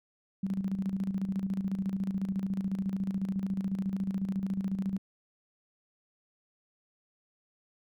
sine tone with tremolo, 193.1 Hz, G3, 26 cents flat, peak -27 dBFS, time 0.43-4.98 s, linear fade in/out 5 ms, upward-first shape square, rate 14 Hz, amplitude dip 60%, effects none

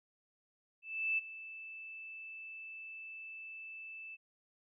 sine tone with ADSR envelope, 2637 Hz, E7, in tune, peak -29 dBFS, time 0.82-4.17 s, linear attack 360 ms, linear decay 19 ms, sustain -16 dB, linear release 30 ms, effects none

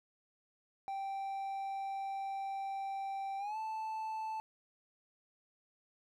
triangle tone with pitch glide, 782 to 877.8 Hz, G5 to A5, -4 to -4 cents, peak -35 dBFS, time 0.88-4.4 s, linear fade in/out 0 ms, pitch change +200 cents, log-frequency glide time 3.38-3.57 s, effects none

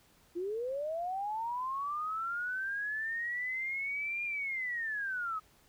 sine linear two-way sweep, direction up then down, 334.7 to 2420 to 1250 Hz, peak -33 dBFS, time 0.35-5.4 s, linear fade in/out 20 ms, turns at 4.24 s, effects pink hiss -65 dBFS RMS until 5.68 s

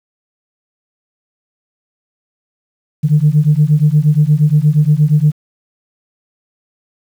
sine beating tone pair, 146.4 / 154.9 Hz, D3 / D#3, -5 / -7 cents, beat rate 8.5 Hz, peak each -10 dBFS, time 3.03-5.32 s, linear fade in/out 20 ms, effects tanh soft clip ceiling -1 dBFS + 7-bit

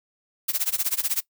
blue noise with tremolo, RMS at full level -22 dBFS, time 0.48-1.21 s, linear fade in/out 10 ms, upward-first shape sine, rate 16 Hz, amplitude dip 95%, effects noise-tail reverb RT60 0.1 s tail -21 dB re dry

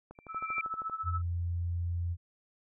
click train, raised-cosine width 1 ms, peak -33 dBFS, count 11, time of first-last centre 0.11-0.897 s, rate 12.7 Hz
sine tone with exponential growth, 2349 Hz, D7, in tune, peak -29 dBFS, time 0.15-0.61 s, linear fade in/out 2 ms, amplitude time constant 100 ms
sine tone with tremolo, 1307 Hz, E6, 15 cents flat, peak -30 dBFS, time 0.28-1.22 s, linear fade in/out 50 ms, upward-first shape triangle, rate 14 Hz, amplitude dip 90%
sine tone, 86.4 Hz, F2, 18 cents flat, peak -30 dBFS, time 1.03-2.17 s, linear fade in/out 50 ms
effects none

